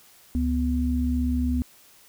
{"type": "tone pair together", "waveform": "sine", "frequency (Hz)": [70.72, 248.1], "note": ["C#2", "B3"], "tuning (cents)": [35, 8], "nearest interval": "octave + minor seventh", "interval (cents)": 2173, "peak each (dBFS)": -24, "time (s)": [0.35, 1.62], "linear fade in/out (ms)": 0, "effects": ["white hiss -54 dBFS RMS until 2.08 s"]}